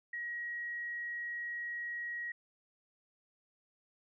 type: tone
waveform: sine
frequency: 1900 Hz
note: A#6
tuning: 33 cents sharp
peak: -37 dBFS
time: 0.13-2.32 s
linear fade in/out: 5 ms
effects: none